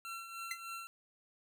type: tone with tremolo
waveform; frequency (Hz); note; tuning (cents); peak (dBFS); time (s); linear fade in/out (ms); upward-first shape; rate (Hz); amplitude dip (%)
25% pulse; 1355; E6; +47; -37; 0.05-0.87; 0; triangle; 3.3; 60
type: tone with exponential decay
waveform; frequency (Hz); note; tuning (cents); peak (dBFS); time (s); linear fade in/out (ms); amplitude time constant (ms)
sawtooth; 2053; C7; -33; -30; 0.51-0.6; 2; 19
effects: none